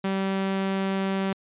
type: tone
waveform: sawtooth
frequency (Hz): 193.2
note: G3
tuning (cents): -25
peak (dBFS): -20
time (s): 0.04-1.33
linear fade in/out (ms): 5
effects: resampled to 8000 Hz